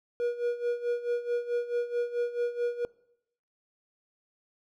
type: tone with tremolo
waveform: triangle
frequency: 480 Hz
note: B4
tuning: 49 cents flat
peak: -23 dBFS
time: 0.2-2.85 s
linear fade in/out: 0 ms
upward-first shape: sine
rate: 4.6 Hz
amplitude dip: 80%
effects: noise-tail reverb RT60 0.8 s tail -23 dB re dry